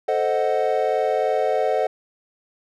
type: chord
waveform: triangle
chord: A diminished seventh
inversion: none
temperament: equal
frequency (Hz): 440 / 523.3 / 622.3 / 740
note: A4 / C5 / Eb5 / Gb5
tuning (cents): 0 / 0 / 0 / 0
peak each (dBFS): -22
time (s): 0.08-1.87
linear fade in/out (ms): 5
effects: none